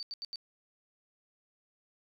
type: tone bursts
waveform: sine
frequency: 4594 Hz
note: D8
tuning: 39 cents flat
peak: -37 dBFS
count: 4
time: 0-0.358 s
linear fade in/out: 0 ms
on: 28 ms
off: 82 ms
effects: none